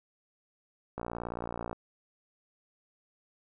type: click train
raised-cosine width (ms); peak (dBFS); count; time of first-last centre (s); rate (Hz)
1; -22; 45; 0.98-1.73; 58.7
effects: none